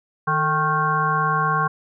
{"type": "harmonic tone with a mistuned harmonic", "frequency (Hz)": 155.56, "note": "D#3", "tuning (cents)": 0, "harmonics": [1, 3, 5, 7, 9, 10], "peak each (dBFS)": [-25, -31, -27, -20, -27, -27], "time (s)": [0.27, 1.68], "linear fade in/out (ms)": 10, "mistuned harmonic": 3, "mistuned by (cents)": -79, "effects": []}